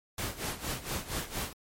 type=noise with tremolo; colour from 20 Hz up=pink; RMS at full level=-33 dBFS; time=0.18-1.53 s; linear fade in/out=2 ms; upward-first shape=sine; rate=4.3 Hz; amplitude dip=80%; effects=MP3 64 kbps